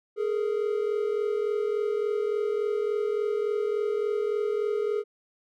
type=tone pair together; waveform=triangle; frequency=417.2 / 460.7 Hz; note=G#4 / A#4; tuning=+8 / -20 cents; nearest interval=major second; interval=172 cents; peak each=-24 / -28 dBFS; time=0.16-5.04 s; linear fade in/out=50 ms; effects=none